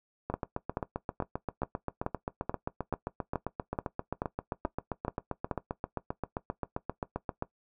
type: two click trains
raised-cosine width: 1 ms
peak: -18 / -16 dBFS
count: 55 / 13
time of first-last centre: 0.3-7.424 / 0.34-5.512 s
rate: 7.58 / 2.32 Hz
effects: noise-tail reverb RT60 0.1 s tail -17 dB re dry